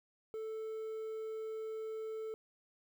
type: tone with quantisation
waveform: triangle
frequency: 440 Hz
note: A4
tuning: in tune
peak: -37 dBFS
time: 0.34-2.34 s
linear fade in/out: 0 ms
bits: 11
effects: none